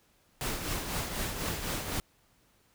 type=noise with tremolo; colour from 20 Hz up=pink; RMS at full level=-32 dBFS; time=0.41-2 s; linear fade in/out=0 ms; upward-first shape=triangle; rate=4 Hz; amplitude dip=55%; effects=pink hiss -67 dBFS RMS until 2.74 s